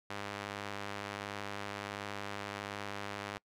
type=tone with band-pass filter; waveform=sawtooth; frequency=101.4 Hz; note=G#2; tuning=41 cents flat; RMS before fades=-42 dBFS; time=0.1-3.38 s; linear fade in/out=5 ms; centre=1800 Hz; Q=0.56; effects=noise-tail reverb RT60 0.1 s tail -25 dB re dry